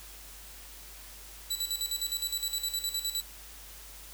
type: tone with tremolo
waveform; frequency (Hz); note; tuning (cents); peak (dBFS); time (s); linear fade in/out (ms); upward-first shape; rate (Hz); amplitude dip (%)
20% pulse; 3951; B7; 0; -23; 1.5-3.22; 10; square; 9.7; 70
effects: added 50 Hz sine -51 dBFS peak until 4.13 s + white hiss -49 dBFS RMS until 4.13 s